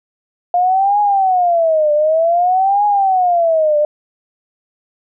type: tone with vibrato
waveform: sine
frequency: 702 Hz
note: F5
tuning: 9 cents sharp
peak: -10 dBFS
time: 0.54-3.85 s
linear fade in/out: 2 ms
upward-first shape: triangle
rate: 0.54 Hz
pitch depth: 300 cents each way
effects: none